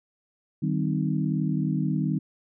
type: harmonic tone with a mistuned harmonic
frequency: 51.4 Hz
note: G#1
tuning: 17 cents flat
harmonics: 3 / 4 / 5 / 6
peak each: -26 / -28 / -30 / -32 dBFS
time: 0.62-2.19 s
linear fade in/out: 10 ms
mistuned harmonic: 4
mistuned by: -110 cents
effects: none